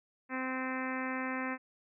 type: harmonic tone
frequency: 259.2 Hz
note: C4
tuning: 16 cents flat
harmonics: 1 / 2 / 3 / 4 / 5 / 6 / 7 / 8 / 9 / 10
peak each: -37 / -43 / -45 / -42 / -45 / -44 / -42 / -44 / -48 / -50 dBFS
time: 0.29-1.58 s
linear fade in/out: 50 ms
effects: none